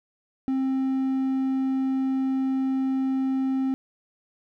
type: tone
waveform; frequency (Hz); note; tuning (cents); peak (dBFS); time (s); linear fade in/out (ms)
triangle; 264.9; C4; +22; -20; 0.48-3.74; 0
effects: none